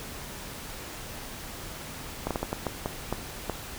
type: slowing click train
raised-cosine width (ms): 1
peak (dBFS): -14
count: 9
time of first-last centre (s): 2.27-3.497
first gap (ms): 37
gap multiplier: 1.39
effects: pink hiss -40 dBFS RMS until 3.78 s